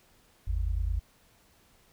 sine tone pair together, 50.21 / 79.7 Hz, G1 / D#2, +42 / +42 cents, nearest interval minor sixth, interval 800 cents, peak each -28 / -31 dBFS, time 0.47-1 s, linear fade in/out 10 ms, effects pink hiss -63 dBFS RMS until 1.92 s

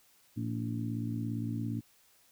harmonic tone with a mistuned harmonic, 57.4 Hz, A#1, 26 cents flat, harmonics 2 / 3 / 4 / 5 / 6, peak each -35 / -46 / -37 / -39 / -50 dBFS, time 0.36-1.81 s, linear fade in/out 20 ms, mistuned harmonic 6, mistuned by -58 cents, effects white hiss -65 dBFS RMS until 2.31 s

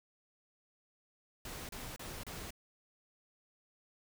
pink noise bursts, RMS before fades -45 dBFS, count 4, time 1.45-2.506 s, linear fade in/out 2 ms, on 240 ms, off 32 ms, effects none

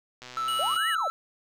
click train, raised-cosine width 0.2 ms, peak -25 dBFS, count 69, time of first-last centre 0.22-0.764 s, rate 125 Hz
triangle tone with vibrato, 1318.5 Hz, E6, in tune, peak -25 dBFS, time 0.37-1.1 s, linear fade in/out 0 ms, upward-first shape sine, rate 10 Hz, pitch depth 15 cents each way
square tone, 2920 Hz, F#7, 24 cents flat, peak -30 dBFS, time 0.48-0.95 s, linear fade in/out 2 ms
sine linear two-way sweep, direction up then down, 523.3 to 1975.5 to 523.3 Hz, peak -28 dBFS, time 0.59-1.08 s, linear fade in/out 5 ms, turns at 0.89 s
effects none

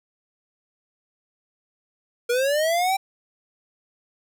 square linear sweep, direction up, 470 to 786 Hz, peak -20 dBFS, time 2.29-2.97 s, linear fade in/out 10 ms, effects none

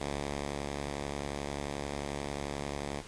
5% pulse tone with ADSR envelope, 71.3 Hz, C#2, 49 cents sharp, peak -22 dBFS, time 0-3.02 s, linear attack 18 ms, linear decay 680 ms, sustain -2 dB, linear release 26 ms, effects pink hiss -49 dBFS RMS until 3.07 s + resampled to 22050 Hz

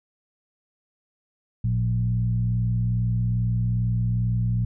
sine tone with frequency modulation, 115.7 Hz, A#2, 13 cents flat, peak -20 dBFS, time 1.64-4.65 s, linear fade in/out 5 ms, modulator 62.4 Hz, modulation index 0.66, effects none

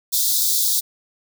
white high-pass noise, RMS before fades -19 dBFS, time 0.12-0.81 s, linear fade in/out 20 ms, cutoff 3500 Hz, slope 96 dB/octave, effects none

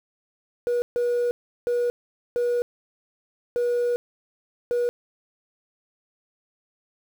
sine tone bursts at uneven times, 482.8 Hz, B4, 39 cents flat, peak -18 dBFS, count 6, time 0.67-0.82 / 0.96-1.31 / 1.67-1.9 / 2.36-2.62 / 3.56-3.96 / 4.71-4.89 s, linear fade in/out 0 ms, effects tanh soft clip ceiling -19 dBFS + 8-bit

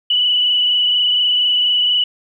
sine tone with frequency modulation, 2960 Hz, F#7, in tune, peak -12 dBFS, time 0.1-2.04 s, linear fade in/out 5 ms, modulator 24.2 Hz, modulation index 2.2, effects 9-bit

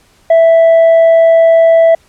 triangle tone with tanh clipping, 659.3 Hz, E5, in tune, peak -4 dBFS, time 0.3-1.95 s, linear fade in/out 5 ms, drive 7 dB, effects pink hiss -49 dBFS RMS until 2.08 s + low-pass 11000 Hz 12 dB/octave

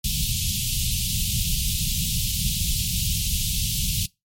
pink band-stop noise, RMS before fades -24 dBFS, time 0.04-4.06 s, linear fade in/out 5 ms, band 190 to 2800 Hz, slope 48 dB/octave, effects noise-tail reverb RT60 0.2 s tail -22 dB re dry + MP3 64 kbps

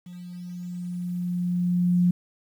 sine tone with level ramp, 177.5 Hz, F3, 28 cents sharp, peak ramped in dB -38 to -16 dBFS, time 0.06-2.11 s, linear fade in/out 5 ms, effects 9-bit

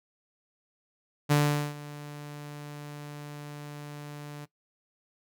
sawtooth tone with ADSR envelope, 146.83 Hz, D3, in tune, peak -15 dBFS, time 1.29-4.46 s, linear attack 26 ms, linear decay 420 ms, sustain -20 dB, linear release 21 ms, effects noise-tail reverb RT60 0.1 s tail -18 dB re dry

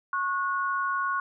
sine tone pair together, 1097 / 1455 Hz, C#6 / F#6, -18 / -29 cents, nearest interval perfect fourth, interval 489 cents, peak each -27 / -29 dBFS, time 0.13-1.2 s, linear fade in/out 2 ms, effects none

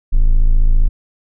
triangle tone, 27.5 Hz, A0, in tune, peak -5 dBFS, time 0.12-0.89 s, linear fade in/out 20 ms, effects none

